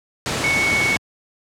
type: tone in noise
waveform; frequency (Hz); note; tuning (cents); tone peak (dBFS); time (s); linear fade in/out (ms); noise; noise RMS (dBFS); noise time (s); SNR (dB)
sine; 2217; C#7; 0; -17; 0.44-0.96; 0; pink; -22; 0.26-0.97; +2
effects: high-pass 100 Hz 12 dB/octave + low-pass 8000 Hz 12 dB/octave